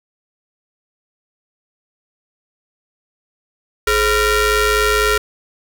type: ring-modulated tone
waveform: sawtooth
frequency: 476 Hz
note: A#4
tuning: 36 cents sharp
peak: -6 dBFS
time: 3.87-5.18 s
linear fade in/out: 5 ms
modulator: 900 Hz
effects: 7-bit